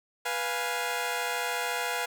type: chord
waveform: 15% pulse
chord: F diminished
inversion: second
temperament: equal with one note detuned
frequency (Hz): 490.2 / 698.5 / 830.6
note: Cb5 / F5 / Ab5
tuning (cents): -13 / 0 / 0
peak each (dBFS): -27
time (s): 0.25-2.06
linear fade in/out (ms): 10
effects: none